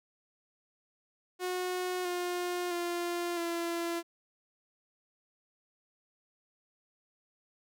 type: tone with pitch steps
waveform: sawtooth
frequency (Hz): 363.9 / 355.6 / 347.5 / 339.5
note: F#4 / F4 / F4 / F4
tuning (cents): -29 / +31 / -9 / -49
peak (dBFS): -28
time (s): 1.39-4.03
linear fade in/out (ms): 50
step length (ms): 660
effects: none